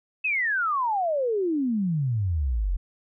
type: exponential sweep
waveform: sine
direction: down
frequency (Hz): 2639 to 41.05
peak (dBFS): -22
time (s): 0.24-2.77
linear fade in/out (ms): 10
effects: none